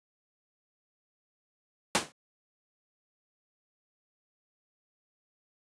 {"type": "noise with exponential decay", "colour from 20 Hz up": "pink", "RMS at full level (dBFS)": -20, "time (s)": [1.95, 2.12], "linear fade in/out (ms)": 0, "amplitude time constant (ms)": 36, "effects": ["high-pass 200 Hz 12 dB/octave", "resampled to 22050 Hz"]}